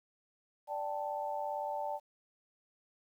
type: chord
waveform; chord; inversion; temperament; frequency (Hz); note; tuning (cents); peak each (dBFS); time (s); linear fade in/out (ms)
sine; D suspended fourth; none; just; 587.3 / 783.1 / 881; D5 / G5 / A5; 0 / -2 / +2; -39 / -40 / -38; 0.67-2; 50
effects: 11-bit